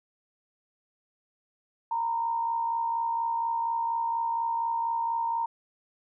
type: tone pair together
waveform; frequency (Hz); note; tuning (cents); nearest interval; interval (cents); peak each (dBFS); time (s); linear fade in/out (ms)
sine; 923.6 / 987.8; A#5 / B5; -16 / 0; minor second; 116; -26 / -37; 1.91-5.46; 5
effects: none